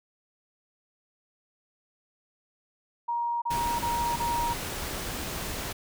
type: tone bursts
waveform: sine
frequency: 944 Hz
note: A#5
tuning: 22 cents sharp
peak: -26 dBFS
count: 4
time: 3.08-4.536 s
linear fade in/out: 10 ms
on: 340 ms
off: 32 ms
type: noise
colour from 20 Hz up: pink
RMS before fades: -34 dBFS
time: 3.5-5.73 s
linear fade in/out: 10 ms
effects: none